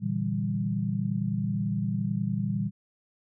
sine chord, E half-diminished seventh, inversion second, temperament equal, 116.54 / 146.83 / 164.81 / 196 Hz, Bb2 / D3 / E3 / G3, 0 / 0 / 0 / 0 cents, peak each -31 / -34 / -33 / -29 dBFS, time 0-2.71 s, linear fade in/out 50 ms, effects none

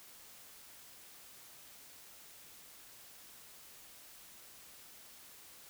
silence, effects white hiss -56 dBFS RMS until 5.69 s

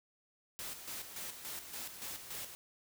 white noise with tremolo, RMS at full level -43 dBFS, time 0.59-2.55 s, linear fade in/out 0 ms, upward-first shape square, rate 3.5 Hz, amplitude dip 55%, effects none

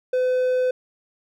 triangle tone, 507 Hz, B4, 45 cents sharp, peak -16 dBFS, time 0.13-0.71 s, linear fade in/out 5 ms, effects none

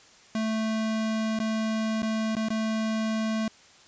square tone with dropouts, 220 Hz, A3, in tune, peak -26 dBFS, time 0.35-3.48 s, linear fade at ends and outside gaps 2 ms, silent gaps 1.39-1.4 / 2.021-2.029 / 2.353-2.366 / 2.486-2.503 s, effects white hiss -54 dBFS RMS until 3.87 s + resampled to 16000 Hz

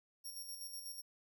15% pulse tone with tremolo, 5570 Hz, F8, 5 cents flat, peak -38 dBFS, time 0.24-1.02 s, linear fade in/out 20 ms, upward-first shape square, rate 8.1 Hz, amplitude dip 45%, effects none

